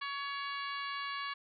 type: harmonic tone with a mistuned harmonic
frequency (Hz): 562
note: C#5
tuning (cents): +24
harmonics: 2 / 3 / 4 / 5 / 6 / 7 / 8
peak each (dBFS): -39 / -43 / -45 / -47 / -49 / -50 / -51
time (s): 0.01-1.34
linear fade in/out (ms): 10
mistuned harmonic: 7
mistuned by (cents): +32
effects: none